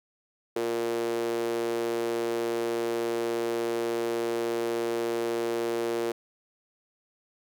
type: tone with high-pass filter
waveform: sawtooth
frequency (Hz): 116.54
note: A#2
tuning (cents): 0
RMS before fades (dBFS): -29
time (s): 0.56-6.12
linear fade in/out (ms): 5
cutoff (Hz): 400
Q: 7.7
effects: none